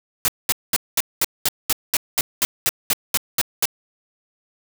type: noise bursts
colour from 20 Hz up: white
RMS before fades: -18 dBFS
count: 15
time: 0.25-3.655 s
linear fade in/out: 0 ms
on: 31 ms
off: 210 ms
effects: none